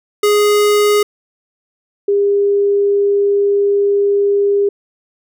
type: tone pair in turn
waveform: square / sine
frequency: 415.3 / 403.2 Hz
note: G#4 / G4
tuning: 0 / +49 cents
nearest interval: minor second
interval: 51 cents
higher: first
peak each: -10 dBFS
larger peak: neither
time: 0.23-1.03 / 2.08-4.69 s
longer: second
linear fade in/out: 5 ms
effects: none